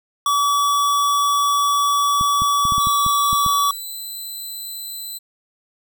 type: tone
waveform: square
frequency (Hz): 1143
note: D6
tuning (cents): -47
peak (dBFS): -16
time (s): 0.26-3.71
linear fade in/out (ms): 2
type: clicks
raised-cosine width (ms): 5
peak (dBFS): -16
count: 9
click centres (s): 2.211 / 2.42 / 2.653 / 2.722 / 2.781 / 2.871 / 3.064 / 3.33 / 3.463
type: tone with pitch glide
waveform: 5% pulse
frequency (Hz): 3902 to 4026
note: B7 to B7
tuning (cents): -22 to +33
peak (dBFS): -22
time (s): 2.79-5.19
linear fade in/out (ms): 20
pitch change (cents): +55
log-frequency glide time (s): 3.23-3.98
effects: none